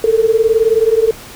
sine beating tone pair, 437.6 / 456.6 Hz, A4 / A#4, -9 / -36 cents, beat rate 19 Hz, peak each -12 dBFS, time 0.04-1.11 s, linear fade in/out 2 ms, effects pink hiss -34 dBFS RMS until 1.35 s

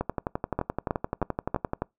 two click trains, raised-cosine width 1 ms, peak -11 / -13 dBFS, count 4 / 22, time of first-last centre 0.59-1.545 / 0.01-1.82 s, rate 3.14 / 11.6 Hz, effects noise-tail reverb RT60 0.2 s tail -25 dB re dry

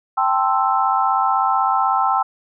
sine chord, A minor seventh, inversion third, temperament equal, 784 / 880 / 1046.5 / 1318.5 Hz, G5 / A5 / C6 / E6, 0 / 0 / 0 / 0 cents, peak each -19 / -22 / -21 / -20 dBFS, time 0.17-2.23 s, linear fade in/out 10 ms, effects none

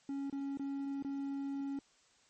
triangle tone with dropouts, 277.2 Hz, C#4, in tune, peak -34 dBFS, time 0.09-1.79 s, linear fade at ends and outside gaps 2 ms, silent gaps 0.299-0.326 / 0.573-0.595 / 1.025-1.047 s, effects white hiss -68 dBFS RMS until 2.29 s + MP3 32 kbps

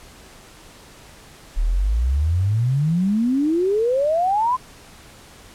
sine exponential sweep, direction up, 35.97 to 1046.5 Hz, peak -16 dBFS, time 1.56-4.57 s, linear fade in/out 20 ms, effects pink hiss -45 dBFS RMS until 5.54 s + low-pass 11000 Hz 12 dB/octave

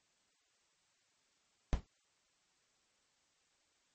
brown noise with exponential decay, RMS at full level -30 dBFS, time 1.73-1.86 s, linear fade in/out 0 ms, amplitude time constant 28 ms, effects white hiss -75 dBFS RMS until 3.94 s + MP3 32 kbps

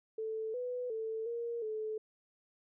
sine tone with pitch steps, 440.7 / 495.9 / 443.7 / 469.1 / 433.7 Hz, A4 / B4 / A4 / A#4 / A4, +3 / +7 / +14 / +11 / -25 cents, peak -35 dBFS, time 0.18-1.98 s, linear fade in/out 5 ms, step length 360 ms, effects none

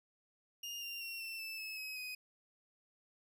30% pulse tone with pitch steps, 2829 / 2780 / 2733 / 2686 / 2640 / 2594 / 2550 / 2506 Hz, F7 / F7 / F7 / E7 / E7 / E7 / D#7 / D#7, +22 / -9 / -38 / +32 / +2 / -28 / +42 / +12 cents, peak -39 dBFS, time 0.63-2.15 s, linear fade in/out 5 ms, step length 190 ms, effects none

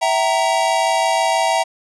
square chord, E diminished, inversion none, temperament equal with one note detuned, 659.3 / 765.2 / 932.3 Hz, E5 / G5 / Bb5, 0 / -42 / 0 cents, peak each -20 dBFS, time 0.01-1.64 s, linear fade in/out 20 ms, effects resampled to 24000 Hz

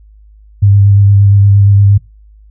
sine tone with vibrato, 100.3 Hz, G2, 40 cents sharp, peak -3 dBFS, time 0.62-1.98 s, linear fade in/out 10 ms, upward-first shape square, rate 8.6 Hz, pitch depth 15 cents each way, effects noise-tail reverb RT60 0.2 s tail -19 dB re dry + added 52 Hz sine -37 dBFS peak until 2.5 s

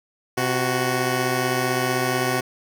10% pulse tone pair together, 128.57 / 370 Hz, C3 / F#4, -30 / 0 cents, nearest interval octave + tritone, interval 1830 cents, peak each -15 dBFS, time 0.37-2.41 s, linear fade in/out 10 ms, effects none

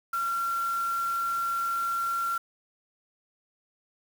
sine tone in noise, 1369 Hz, F6, 35 cents flat, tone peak -26 dBFS, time 0.13-2.38 s, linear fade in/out 5 ms, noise white, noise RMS -44 dBFS, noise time 0.13-2.38 s, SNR +15 dB, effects none

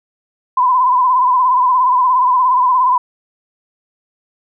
sine tone with vibrato, 1009 Hz, B5, 37 cents sharp, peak -9 dBFS, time 0.57-2.98 s, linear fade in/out 5 ms, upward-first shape sine, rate 17 Hz, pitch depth 60 cents each way, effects none

